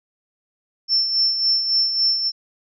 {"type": "tone with tremolo", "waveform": "sine", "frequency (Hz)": 5370, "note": "E8", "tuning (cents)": 31, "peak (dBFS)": -14, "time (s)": [0.88, 2.32], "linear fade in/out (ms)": 50, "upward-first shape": "sine", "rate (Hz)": 3.6, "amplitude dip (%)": 55, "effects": []}